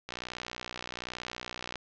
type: click train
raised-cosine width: 0.2 ms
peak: -19 dBFS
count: 103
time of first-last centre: 0.09-1.757 s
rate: 61.2 Hz
effects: low-pass 5000 Hz 12 dB/octave